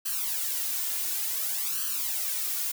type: noise with flanger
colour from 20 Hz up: blue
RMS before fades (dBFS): -30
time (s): 0.05-2.72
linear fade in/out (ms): 10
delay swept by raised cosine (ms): 0.67 to 2.87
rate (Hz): 0.56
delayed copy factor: +1
effects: none